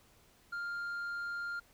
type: tone with tanh clipping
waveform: triangle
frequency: 1400 Hz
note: F6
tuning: 4 cents sharp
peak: -37 dBFS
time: 0.52-1.6 s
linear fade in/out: 10 ms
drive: 8 dB
effects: pink hiss -65 dBFS RMS until 1.73 s